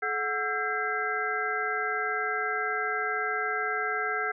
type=tone cluster; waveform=sine; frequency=429.5 / 737 / 1336 / 1596 / 2050 Hz; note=A4 / F#5 / E6 / G6 / C7; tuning=-42 / -7 / +23 / +31 / -36 cents; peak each=-35 / -35 / -32 / -31 / -35 dBFS; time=0.02-4.32 s; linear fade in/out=10 ms; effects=none